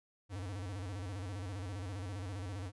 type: tone with vibrato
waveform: square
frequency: 95.9 Hz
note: G2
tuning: 37 cents flat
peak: -40 dBFS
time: 0.29-2.72 s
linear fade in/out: 50 ms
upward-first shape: square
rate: 15 Hz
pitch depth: 120 cents each way
effects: resampled to 24000 Hz